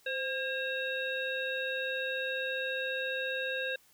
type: harmonic tone with a mistuned harmonic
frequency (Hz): 539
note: C#5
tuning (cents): -49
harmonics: 1 / 3 / 5 / 7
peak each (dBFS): -36 / -35 / -39 / -41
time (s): 0.06-3.76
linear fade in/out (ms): 5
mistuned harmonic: 1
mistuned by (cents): -64
effects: white hiss -64 dBFS RMS until 3.93 s